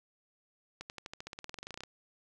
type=accelerating click train; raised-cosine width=0.2 ms; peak=-25 dBFS; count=20; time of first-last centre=0.81-1.836 s; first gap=89 ms; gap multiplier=0.94; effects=11-bit